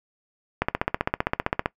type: click train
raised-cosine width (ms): 0.5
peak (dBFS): -6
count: 17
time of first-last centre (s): 0.62-1.659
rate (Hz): 15.4
effects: noise-tail reverb RT60 0.1 s tail -21 dB re dry